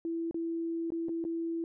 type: tone with dropouts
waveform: sine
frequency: 332.1 Hz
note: E4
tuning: 13 cents sharp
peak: -31 dBFS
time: 0.05-1.64 s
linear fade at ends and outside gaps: 1 ms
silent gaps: 0.311-0.344 / 0.904-0.92 / 1.085-1.092 / 1.241-1.25 s
effects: none